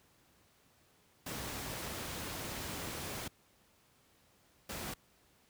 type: noise bursts at uneven times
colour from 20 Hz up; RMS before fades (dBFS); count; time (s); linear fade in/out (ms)
pink; -41; 2; 1.26-3.28 / 4.69-4.94; 5
effects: pink hiss -68 dBFS RMS until 5.49 s + high-pass 60 Hz 12 dB/octave